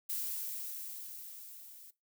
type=noise with level ramp; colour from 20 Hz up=violet; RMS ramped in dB=-36 to -54 dBFS; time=0.09-1.91 s; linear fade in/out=10 ms; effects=noise-tail reverb RT60 0.2 s tail -19 dB re dry